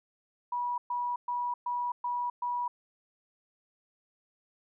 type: tone bursts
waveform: sine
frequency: 972 Hz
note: B5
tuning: 28 cents flat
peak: -29 dBFS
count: 6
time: 0.52-2.68 s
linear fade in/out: 5 ms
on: 260 ms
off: 120 ms
effects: none